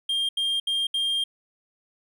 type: tone bursts at uneven times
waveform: triangle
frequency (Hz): 3205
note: G7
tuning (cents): +38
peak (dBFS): -21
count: 4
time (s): 0.09-0.29 / 0.37-0.6 / 0.67-0.87 / 0.94-1.24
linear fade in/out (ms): 5
effects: none

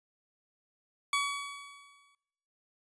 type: tone with exponential decay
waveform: 20% pulse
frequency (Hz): 1133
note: C#6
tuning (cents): +37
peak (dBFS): -21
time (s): 1.13-2.15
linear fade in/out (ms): 2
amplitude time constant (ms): 220
effects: noise-tail reverb RT60 1.0 s tail -22 dB re dry + resampled to 22050 Hz

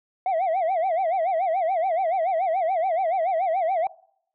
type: tone with vibrato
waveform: sine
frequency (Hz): 705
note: F5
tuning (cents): +16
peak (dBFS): -18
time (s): 0.26-3.87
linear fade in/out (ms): 2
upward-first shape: sine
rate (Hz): 7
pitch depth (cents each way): 180
effects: noise-tail reverb RT60 0.7 s tail -24 dB re dry + tanh soft clip ceiling -19 dBFS

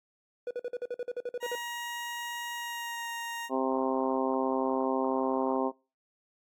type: tone bursts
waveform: triangle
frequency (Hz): 488.9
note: B4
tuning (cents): -18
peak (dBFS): -29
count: 13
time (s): 0.47-1.552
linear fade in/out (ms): 2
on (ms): 38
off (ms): 49
type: tone with pitch glide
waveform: 20% pulse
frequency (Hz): 949 to 934.3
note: A#5 to A#5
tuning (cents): +31 to +4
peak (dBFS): -30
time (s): 1.4-3.5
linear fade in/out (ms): 50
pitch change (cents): -27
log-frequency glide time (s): 2.56-3.09
type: harmonic tone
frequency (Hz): 131.8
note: C3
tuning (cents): +13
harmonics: 2 / 3 / 4 / 5 / 6 / 7 / 8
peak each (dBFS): -31 / -33 / -34 / -35 / -36 / -36 / -37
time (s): 3.49-5.72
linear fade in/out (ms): 50
effects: noise-tail reverb RT60 0.3 s tail -23 dB re dry + AAC 64 kbps

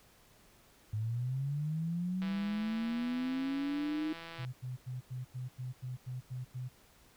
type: linear sweep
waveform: sine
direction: up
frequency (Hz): 104.3 to 313.2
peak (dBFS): -32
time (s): 0.93-4.13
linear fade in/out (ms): 5
type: click train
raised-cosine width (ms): 0.3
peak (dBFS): -30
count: 371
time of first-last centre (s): 2.22-4.449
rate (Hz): 166
type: tone bursts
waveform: sine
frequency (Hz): 126.7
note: B2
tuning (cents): +45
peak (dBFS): -37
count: 10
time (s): 4.38-6.69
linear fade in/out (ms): 20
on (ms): 150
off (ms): 90
effects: pink hiss -63 dBFS RMS until 7.16 s

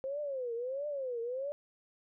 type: tone with vibrato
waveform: sine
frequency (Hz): 523.3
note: C5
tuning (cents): 0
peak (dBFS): -34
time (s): 0.04-1.52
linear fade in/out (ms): 0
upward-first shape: triangle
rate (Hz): 1.5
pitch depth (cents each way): 240
effects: none

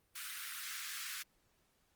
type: high-pass noise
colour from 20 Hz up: pink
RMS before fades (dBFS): -44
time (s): 0.15-1.23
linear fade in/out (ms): 10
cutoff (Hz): 1300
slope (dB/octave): 48
effects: pink hiss -75 dBFS RMS until 1.95 s + Opus 32 kbps

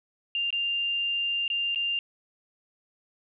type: tone with dropouts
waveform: sine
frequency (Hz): 2794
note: F7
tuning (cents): 0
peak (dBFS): -25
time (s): 0.35-1.99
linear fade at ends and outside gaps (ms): 1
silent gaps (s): 0.505-0.527 / 1.479-1.501 / 1.748-1.758
effects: none

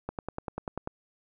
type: click train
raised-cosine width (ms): 1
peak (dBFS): -19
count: 9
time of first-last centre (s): 0.09-0.874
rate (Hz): 10.2
effects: none

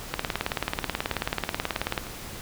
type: two click trains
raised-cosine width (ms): 0.3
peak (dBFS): -23 / -9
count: 6 / 35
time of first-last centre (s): 0.52-2.068 / 0.14-1.978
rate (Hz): 3.23 / 18.5
effects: pink hiss -39 dBFS RMS until 2.41 s

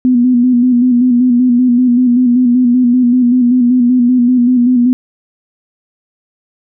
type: tone with vibrato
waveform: sine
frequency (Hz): 246.9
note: B3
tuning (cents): 0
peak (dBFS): -6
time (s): 0.05-4.93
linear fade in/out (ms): 0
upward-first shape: square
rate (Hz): 5.2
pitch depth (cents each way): 42
effects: none

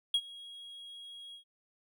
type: tone with ADSR envelope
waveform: triangle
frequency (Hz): 3298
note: G#7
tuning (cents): -13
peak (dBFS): -22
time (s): 0.14-1.44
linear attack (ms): 4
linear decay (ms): 60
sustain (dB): -22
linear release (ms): 100
effects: none

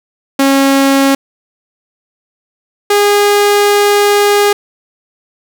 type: tone pair in turn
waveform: sawtooth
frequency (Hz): 273.4 / 409.6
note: C#4 / G#4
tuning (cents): -24 / -24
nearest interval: perfect fifth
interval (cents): 700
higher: second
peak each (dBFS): -3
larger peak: neither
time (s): 0.39-1.15 / 2.9-4.53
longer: second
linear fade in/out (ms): 5
effects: none

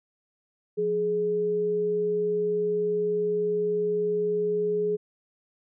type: tone pair together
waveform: sine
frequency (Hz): 176.59 / 420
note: F3 / G#4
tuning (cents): +19 / +19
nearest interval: octave + minor third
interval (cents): 1500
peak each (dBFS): -35 / -23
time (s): 0.77-4.97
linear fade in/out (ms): 20
effects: none

